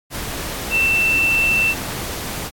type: tone in noise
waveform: sine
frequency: 2676 Hz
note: E7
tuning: 25 cents sharp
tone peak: -14 dBFS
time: 0.7-1.75 s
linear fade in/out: 50 ms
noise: pink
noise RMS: -27 dBFS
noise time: 0.1-2.51 s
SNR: +10 dB
effects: AAC 64 kbps